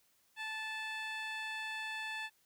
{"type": "tone with band-pass filter", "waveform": "15% pulse", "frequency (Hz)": 875, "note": "A5", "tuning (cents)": -10, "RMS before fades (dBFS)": -41, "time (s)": [0.36, 2.3], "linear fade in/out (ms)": 50, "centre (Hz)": 2100, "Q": 0.81, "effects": ["white hiss -72 dBFS RMS until 2.45 s"]}